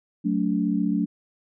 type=chord; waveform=sine; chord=D major; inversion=first; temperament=equal with one note detuned; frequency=185 / 220 / 287.5 Hz; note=F#3 / A3 / D4; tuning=0 / 0 / -37 cents; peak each=-25 dBFS; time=0.24-1.06 s; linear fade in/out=20 ms; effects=none